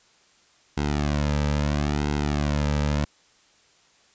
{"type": "tone with flanger", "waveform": "sawtooth", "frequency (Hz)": 73.42, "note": "D2", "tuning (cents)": 0, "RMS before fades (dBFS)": -24, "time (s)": [0.77, 3.05], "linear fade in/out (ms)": 5, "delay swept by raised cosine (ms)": [1.7, 2.8], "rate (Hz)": 0.75, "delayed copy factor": -0.8, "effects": ["white hiss -59 dBFS RMS until 4.14 s", "resampled to 16000 Hz"]}